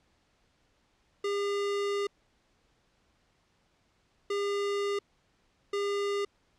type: tone bursts at uneven times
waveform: square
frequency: 403.9 Hz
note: G#4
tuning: 48 cents flat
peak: -29 dBFS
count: 3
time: 1.24-2.07 / 4.3-4.99 / 5.73-6.25 s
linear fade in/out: 5 ms
effects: pink hiss -70 dBFS RMS until 6.58 s + low-pass 6000 Hz 12 dB/octave